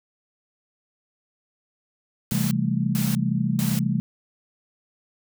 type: noise bursts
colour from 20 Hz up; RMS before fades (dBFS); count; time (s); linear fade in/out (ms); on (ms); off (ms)
white; -32; 3; 2.31-3.79; 0; 200; 440
type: chord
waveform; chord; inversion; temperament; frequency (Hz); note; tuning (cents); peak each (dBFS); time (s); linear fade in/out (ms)
sine; A minor seventh; first; just; 132 / 165 / 198 / 220; C3 / E3 / G3 / A3; +16 / +2 / +18 / 0; -26; 2.32-4; 0
effects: none